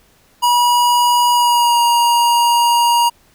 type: tone with pitch glide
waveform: square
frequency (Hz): 967 to 947.1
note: B5 to A#5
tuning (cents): -37 to +27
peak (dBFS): -11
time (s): 0.42-3.1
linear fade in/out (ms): 20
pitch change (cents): -36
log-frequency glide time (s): 1.32-1.8
effects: pink hiss -53 dBFS RMS until 3.34 s